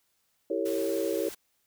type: chord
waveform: sine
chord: E diminished seventh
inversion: none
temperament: equal with one note detuned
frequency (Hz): 329.6 / 392 / 455.8 / 554.4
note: E4 / G4 / Bb4 / Db5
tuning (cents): 0 / 0 / -39 / 0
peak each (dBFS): -32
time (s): 0.5-1.29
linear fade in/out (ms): 5
type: noise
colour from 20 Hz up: white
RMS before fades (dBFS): -43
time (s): 0.65-1.35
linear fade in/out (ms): 10
effects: white hiss -73 dBFS RMS until 1.66 s